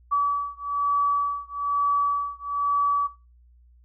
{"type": "beating tone pair", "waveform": "sine", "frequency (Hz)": [1145, 1146.1], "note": ["D6", "D6"], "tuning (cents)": [-44, -43], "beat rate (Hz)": 1.1, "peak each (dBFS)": -24, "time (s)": [0.11, 3.08], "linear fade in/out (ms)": 20, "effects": ["noise-tail reverb RT60 0.3 s tail -19 dB re dry", "added 60 Hz sine -52 dBFS peak until 3.84 s"]}